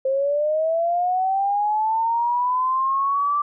sine linear sweep, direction up, 525 to 1174.7 Hz, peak -18 dBFS, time 0.05-3.42 s, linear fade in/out 5 ms, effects none

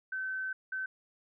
sine tone bursts at uneven times, 1532 Hz, G6, 40 cents flat, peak -33 dBFS, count 2, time 0.12-0.53 / 0.72-0.86 s, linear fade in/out 5 ms, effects none

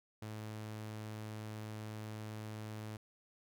sawtooth tone, 107.9 Hz, A2, 33 cents flat, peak -39 dBFS, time 0.22-2.97 s, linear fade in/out 5 ms, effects none

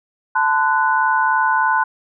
sine chord, F# diminished, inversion first, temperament equal with one note detuned, 880 / 1023.2 / 1480 Hz, A5 / C6 / F#6, 0 / -39 / 0 cents, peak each -18 dBFS, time 0.35-1.84 s, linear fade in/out 10 ms, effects none

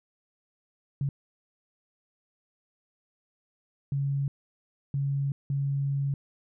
sine tone bursts at uneven times, 139.3 Hz, C#3, 9 cents sharp, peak -25 dBFS, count 4, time 1.01-1.09 / 3.92-4.28 / 4.94-5.32 / 5.5-6.14 s, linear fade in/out 2 ms, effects none

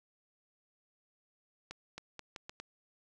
accelerating click train, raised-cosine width 0.2 ms, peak -26 dBFS, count 6, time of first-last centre 1.71-2.6 s, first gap 270 ms, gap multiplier 0.79, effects none

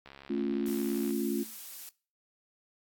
click train, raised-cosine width 0.3 ms, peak -32 dBFS, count 73, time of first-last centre 0.06-1.107 s, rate 68.8 Hz
sine chord, A augmented, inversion none, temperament equal, 220 / 277.2 / 349.2 Hz, A3 / C#4 / E#4, 0 / 0 / 0 cents, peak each -33 dBFS, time 0.29-1.44 s, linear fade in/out 20 ms
blue noise, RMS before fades -44 dBFS, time 0.66-1.89 s, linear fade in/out 0 ms
effects noise-tail reverb RT60 0.4 s tail -23 dB re dry + AAC 64 kbps

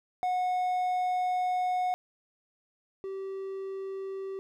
triangle tone pair in turn, 730 / 386.7 Hz, F#5 / G4, -24 / -24 cents, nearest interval major seventh, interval 1100 cents, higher first, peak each -24 / -32 dBFS, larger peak first, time 0.23-1.94 / 3.04-4.39 s, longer first, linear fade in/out 0 ms, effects none

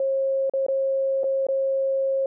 sine tone with dropouts, 539 Hz, C#5, 49 cents flat, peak -20 dBFS, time 0-2.26 s, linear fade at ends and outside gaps 2 ms, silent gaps 0.497-0.536 / 0.665-0.684 / 1.234-1.241 / 1.468-1.486 s, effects none

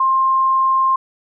sine tone, 1058 Hz, C6, 19 cents sharp, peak -12 dBFS, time 0-0.96 s, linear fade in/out 5 ms, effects none

